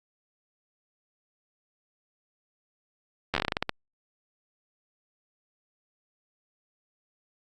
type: slowing click train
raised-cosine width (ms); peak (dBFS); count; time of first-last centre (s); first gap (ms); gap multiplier
0.3; -9; 12; 3.34-3.694; 11; 1.2
effects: Opus 48 kbps